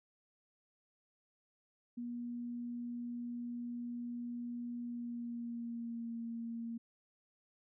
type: tone with pitch glide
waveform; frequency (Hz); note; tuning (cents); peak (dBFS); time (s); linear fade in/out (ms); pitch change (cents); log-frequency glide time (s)
sine; 240 to 231.3; B3 to A#3; -49 to -13; -39; 1.97-6.78; 10; -64; 4.81-6.16
effects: none

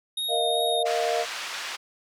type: tone with vibrato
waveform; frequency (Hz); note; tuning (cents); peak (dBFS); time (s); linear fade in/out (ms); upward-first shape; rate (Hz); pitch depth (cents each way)
square; 3717; A#7; -6; -27; 0.17-0.83; 5; sine; 2.7; 16
type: chord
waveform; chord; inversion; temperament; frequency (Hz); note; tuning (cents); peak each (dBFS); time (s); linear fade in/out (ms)
sine; Bb suspended fourth; none; equal; 466.2 / 622.3 / 698.5; Bb4 / Eb5 / F5; 0 / 0 / 0; -28 / -28 / -26; 0.28-1.26; 50
type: band-pass noise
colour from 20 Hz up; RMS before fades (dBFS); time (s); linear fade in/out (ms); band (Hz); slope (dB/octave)
pink; -34; 0.85-1.77; 20; 1300 to 5200; 12
effects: none

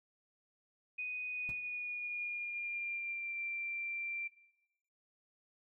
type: tone with pitch glide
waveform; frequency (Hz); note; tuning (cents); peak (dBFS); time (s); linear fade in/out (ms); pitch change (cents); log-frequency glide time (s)
sine; 2489 to 2359; D#7 to D7; 0 to +7; -37; 0.98-4.28; 10; -93; 1.28-3.36
type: noise with exponential decay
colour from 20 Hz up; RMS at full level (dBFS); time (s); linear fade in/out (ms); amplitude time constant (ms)
brown; -43; 1.49-1.57; 1; 16
effects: noise-tail reverb RT60 1.0 s tail -18 dB re dry

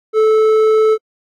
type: tone with hard clipping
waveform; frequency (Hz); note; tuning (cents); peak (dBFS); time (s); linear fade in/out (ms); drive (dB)
sine; 436.2; A4; -15; -10; 0.13-0.98; 50; 6
effects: AAC 64 kbps

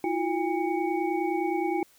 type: tone cluster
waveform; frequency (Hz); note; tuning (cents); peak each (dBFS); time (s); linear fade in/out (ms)
sine; 327.1 / 356.8 / 810 / 2242; E4 / F4 / G#5 / C#7; -13 / +37 / -43 / +19; -29 / -29 / -30 / -38; 0.04-1.83; 2
effects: white hiss -60 dBFS RMS until 1.98 s

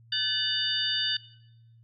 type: tone cluster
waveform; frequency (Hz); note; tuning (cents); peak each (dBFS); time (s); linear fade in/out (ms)
sine; 1526 / 1736 / 2951 / 3610 / 4632; G6 / A6 / F#7 / A7 / D8; -47 / -24 / -5 / +44 / -25; -38 / -37 / -30 / -30 / -32; 0.12-1.17; 5
effects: noise-tail reverb RT60 0.9 s tail -19 dB re dry + added 115 Hz sine -53 dBFS peak until 1.83 s

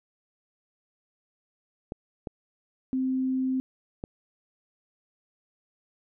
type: clicks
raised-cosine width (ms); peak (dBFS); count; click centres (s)
2; -20; 3; 1.921 / 2.272 / 4.039
type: tone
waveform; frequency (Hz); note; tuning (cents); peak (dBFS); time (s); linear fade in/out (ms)
sine; 260.4; C4; -8; -24; 2.93-3.6; 0
effects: none

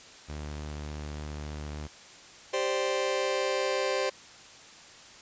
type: tone with vibrato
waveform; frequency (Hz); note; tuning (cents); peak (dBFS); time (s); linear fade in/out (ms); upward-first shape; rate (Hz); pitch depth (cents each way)
sawtooth; 74.7; D2; +30; -32; 0.28-1.88; 20; square; 3.4; 10
type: chord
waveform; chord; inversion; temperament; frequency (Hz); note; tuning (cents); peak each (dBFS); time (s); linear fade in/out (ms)
sawtooth; G suspended fourth; none; just; 392 / 522.7 / 588; G4 / C5 / D5; 0 / -2 / +2; -28 / -25 / -29; 2.53-4.1; 10
effects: white hiss -50 dBFS RMS until 5.21 s + resampled to 16000 Hz

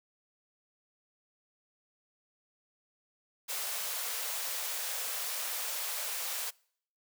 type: high-pass noise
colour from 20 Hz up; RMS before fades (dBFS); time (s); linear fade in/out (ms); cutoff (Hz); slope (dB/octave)
white; -36; 3.48-6.51; 20; 450; 96
effects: noise-tail reverb RT60 0.6 s tail -25 dB re dry

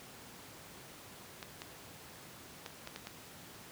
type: clicks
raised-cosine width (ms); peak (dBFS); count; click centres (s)
0.2; -25; 6; 1.428 / 1.619 / 2.662 / 2.874 / 2.961 / 3.071
effects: pink hiss -52 dBFS RMS until 3.71 s + high-pass 100 Hz 12 dB/octave

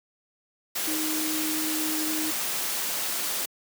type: tone in noise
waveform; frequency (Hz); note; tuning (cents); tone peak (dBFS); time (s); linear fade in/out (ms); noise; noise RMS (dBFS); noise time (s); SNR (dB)
sine; 311.6; D#4; +3; -29; 0.87-2.31; 10; white; -29; 0.75-3.46; -3
effects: high-pass 200 Hz 12 dB/octave

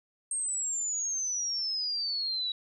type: exponential sweep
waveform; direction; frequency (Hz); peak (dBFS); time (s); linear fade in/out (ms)
sine; down; 8590 to 3873; -29; 0.31-2.52; 2
effects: none

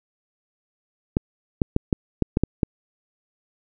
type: clicks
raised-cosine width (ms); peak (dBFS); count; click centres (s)
3; -5; 8; 1.169 / 1.618 / 1.764 / 1.928 / 2.223 / 2.371 / 2.436 / 2.632
effects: none

